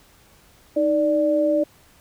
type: tone pair together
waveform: sine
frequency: 311.1 / 587.3 Hz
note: D#4 / D5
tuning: 0 / 0 cents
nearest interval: major seventh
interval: 1100 cents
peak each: -21 / -18 dBFS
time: 0.76-1.64 s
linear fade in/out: 10 ms
effects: pink hiss -54 dBFS RMS until 2 s